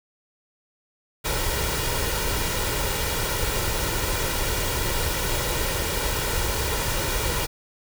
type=noise with comb filter; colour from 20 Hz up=pink; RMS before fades=-25 dBFS; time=1.24-7.47 s; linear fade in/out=20 ms; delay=2.1 ms; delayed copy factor=+0.55; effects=none